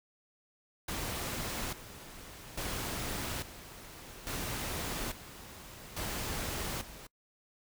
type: noise with tremolo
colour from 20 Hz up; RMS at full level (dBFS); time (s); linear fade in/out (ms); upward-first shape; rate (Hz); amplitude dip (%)
pink; -37; 0.88-7.07; 5; square; 0.59; 75
effects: noise-tail reverb RT60 0.1 s tail -25 dB re dry